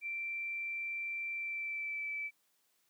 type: tone with pitch glide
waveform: sine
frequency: 2349 to 2313 Hz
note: D7 to D7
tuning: 0 to -27 cents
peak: -36 dBFS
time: 0.01-2.31 s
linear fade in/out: 50 ms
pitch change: -27 cents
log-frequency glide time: 1.32-2.09 s
effects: white hiss -75 dBFS RMS until 2.89 s + high-pass 150 Hz 12 dB/octave